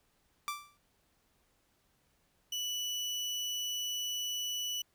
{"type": "tone with exponential decay", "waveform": "sawtooth", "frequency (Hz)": 1172, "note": "D6", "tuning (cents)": -4, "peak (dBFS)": -28, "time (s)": [0.48, 0.77], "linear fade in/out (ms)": 0, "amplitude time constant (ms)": 63}
{"type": "tone", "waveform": "30% pulse", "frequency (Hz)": 2960, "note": "F#7", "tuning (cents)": 0, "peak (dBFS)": -31, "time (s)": [2.52, 4.82], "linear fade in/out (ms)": 5}
{"effects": ["pink hiss -73 dBFS RMS until 4.94 s"]}